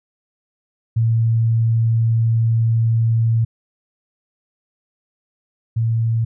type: tone pair in turn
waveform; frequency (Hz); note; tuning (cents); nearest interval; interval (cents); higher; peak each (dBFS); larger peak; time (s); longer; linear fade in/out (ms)
sine; 114 / 114; A#2 / A#2; -38 / -38; unison; 0; neither; -13 / -15; first; 0.96-3.45 / 5.76-6.25; first; 10
effects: none